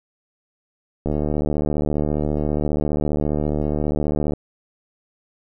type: click train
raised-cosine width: 2 ms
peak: -9 dBFS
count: 246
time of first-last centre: 1.06-4.335 s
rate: 74.8 Hz
effects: none